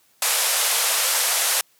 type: band-pass noise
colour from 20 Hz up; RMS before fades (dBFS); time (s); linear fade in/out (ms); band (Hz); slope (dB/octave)
white; -21; 0.22-1.61; 2; 480 to 13000; 48
effects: white hiss -60 dBFS RMS until 1.79 s + high-pass 100 Hz 12 dB/octave